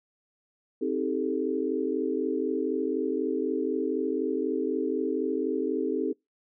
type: chord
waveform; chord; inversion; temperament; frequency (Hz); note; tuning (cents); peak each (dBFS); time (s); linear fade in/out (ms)
sine; A half-diminished seventh; first; just; 264 / 316.8 / 396 / 440; C4 / Eb4 / G4 / A4; +16 / +31 / +18 / 0; -31; 0.81-6.13; 10
effects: noise-tail reverb RT60 0.2 s tail -26 dB re dry